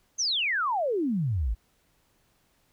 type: exponential sweep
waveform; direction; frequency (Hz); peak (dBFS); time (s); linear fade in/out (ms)
sine; down; 6500 to 48; -24; 0.18-1.55; 20
effects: pink hiss -68 dBFS RMS until 2.72 s

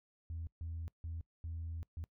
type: tone bursts at uneven times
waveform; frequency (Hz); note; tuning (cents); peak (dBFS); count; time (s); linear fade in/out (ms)
sine; 82.41; E2; 0; -38; 5; 0.3-0.47 / 0.61-0.88 / 1.04-1.21 / 1.44-1.83 / 1.97-2.04; 0
effects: noise-tail reverb RT60 0.1 s tail -24 dB re dry + tanh soft clip ceiling -36 dBFS

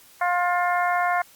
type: harmonic tone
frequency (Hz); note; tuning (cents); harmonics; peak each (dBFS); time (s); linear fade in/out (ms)
354.1; F4; +24; 2 / 3 / 4 / 5 / 6; -22 / -26 / -28 / -30 / -32; 0.21-1.22; 5
effects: white hiss -52 dBFS RMS until 1.35 s + Opus 48 kbps

